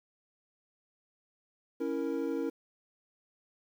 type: chord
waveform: triangle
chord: A# diminished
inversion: first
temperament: equal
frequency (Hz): 277.2 / 329.6 / 466.2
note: C#4 / E4 / A#4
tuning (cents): 0 / 0 / 0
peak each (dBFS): -33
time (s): 1.8-2.5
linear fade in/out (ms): 10
effects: 10-bit